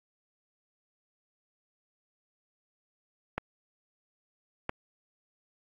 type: clicks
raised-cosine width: 0.5 ms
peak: -15 dBFS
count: 2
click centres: 3.38 / 4.694 s
effects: AAC 64 kbps